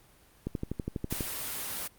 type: click train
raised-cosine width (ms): 3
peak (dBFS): -19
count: 10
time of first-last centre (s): 0.47-1.208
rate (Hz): 12.2
type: noise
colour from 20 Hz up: white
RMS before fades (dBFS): -36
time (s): 1.1-1.88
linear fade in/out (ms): 10
effects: pink hiss -60 dBFS RMS until 1.98 s + Opus 32 kbps